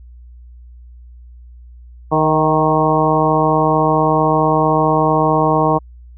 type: harmonic tone with a mistuned harmonic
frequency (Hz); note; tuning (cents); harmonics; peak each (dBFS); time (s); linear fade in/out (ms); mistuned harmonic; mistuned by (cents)
155.56; D#3; 0; 1 / 2 / 3 / 4 / 5 / 6 / 7; -19 / -19 / -19 / -19 / -19 / -19 / -19; 2.11-5.79; 20; 4; +25
effects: added 60 Hz sine -36 dBFS peak until 6.17 s

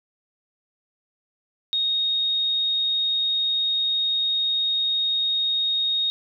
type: tone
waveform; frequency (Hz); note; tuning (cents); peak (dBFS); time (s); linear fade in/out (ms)
sine; 3729; A#7; 0; -20; 1.73-6.1; 0
effects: none

